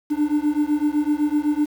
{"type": "beating tone pair", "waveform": "triangle", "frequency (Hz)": [293.7, 301.6], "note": ["D4", "D4"], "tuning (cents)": [0, 46], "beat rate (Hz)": 7.9, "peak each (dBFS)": -19, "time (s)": [0.1, 1.66], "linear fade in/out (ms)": 20, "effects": ["7-bit"]}